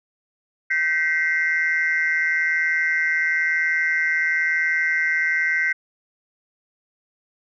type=tone cluster; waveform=sine; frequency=1548 / 1932 / 2093 Hz; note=G6 / B6 / C7; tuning=-22 / -39 / 0 cents; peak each=-22 dBFS; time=0.7-5.73 s; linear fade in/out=10 ms; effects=tanh soft clip ceiling -11 dBFS